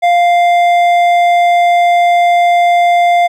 sine tone with hard clipping, 698.5 Hz, F5, in tune, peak -8 dBFS, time 0.02-3.28 s, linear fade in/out 20 ms, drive 8 dB, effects none

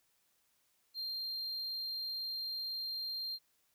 triangle tone, 4186 Hz, C8, in tune, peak -36 dBFS, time 0.94-3.39 s, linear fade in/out 50 ms, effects white hiss -75 dBFS RMS until 3.74 s

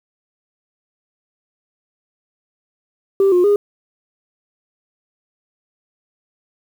sine tone with pitch steps, 391.3 / 357.2 / 409.3 Hz, G4 / F4 / G#4, -3 / +39 / -25 cents, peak -8 dBFS, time 3.2-3.56 s, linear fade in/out 2 ms, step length 120 ms, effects tanh soft clip ceiling -8 dBFS + 7-bit

